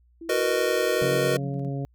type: tone with pitch glide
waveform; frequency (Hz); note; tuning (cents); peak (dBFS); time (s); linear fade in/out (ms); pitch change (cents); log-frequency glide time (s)
sine; 331.9 to 327.3; E4 to E4; +12 to -12; -36; 0.21-1.2; 5; -24; 0.39-0.97
type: chord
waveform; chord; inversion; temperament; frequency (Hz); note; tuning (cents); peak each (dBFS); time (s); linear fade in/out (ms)
square; B major seventh; second; just; 370.4 / 463 / 493.9 / 617.4; F#4 / A#4 / B4 / D#5; +2 / -12 / 0 / -14; -28; 0.29-1.37; 5
type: tone with tremolo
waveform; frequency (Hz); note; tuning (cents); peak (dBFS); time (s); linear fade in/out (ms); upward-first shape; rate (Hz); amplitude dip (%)
sine; 179.7; F3; +50; -33; 1.01-1.69; 5; square; 9.4; 50
type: harmonic tone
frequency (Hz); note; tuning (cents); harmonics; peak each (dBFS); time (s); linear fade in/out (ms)
138.59; C#3; 0; 1 / 2 / 3 / 4 / 5; -28 / -34 / -38 / -40 / -42; 1.02-1.85; 0
effects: added 60 Hz sine -57 dBFS peak until 1.94 s